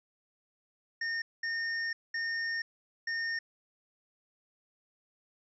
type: tone bursts at uneven times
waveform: square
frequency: 1830 Hz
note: A#6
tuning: 32 cents flat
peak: -32 dBFS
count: 4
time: 1.01-1.22 / 1.43-1.93 / 2.14-2.62 / 3.07-3.39 s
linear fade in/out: 5 ms
effects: resampled to 16000 Hz + 12-bit